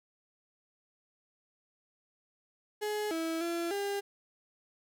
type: tone with pitch steps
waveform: 35% pulse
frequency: 421.1 / 326.3 / 339.5 / 401.4 Hz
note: G#4 / E4 / F4 / G4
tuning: +24 / -18 / -49 / +41 cents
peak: -30 dBFS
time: 2.81-4.01 s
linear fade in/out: 20 ms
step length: 300 ms
effects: none